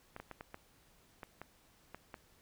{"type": "clicks", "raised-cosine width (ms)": 0.5, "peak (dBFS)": -30, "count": 9, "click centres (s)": [0.164, 0.2, 0.313, 0.409, 0.544, 1.232, 1.416, 1.946, 2.142], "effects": ["pink hiss -67 dBFS RMS until 2.41 s"]}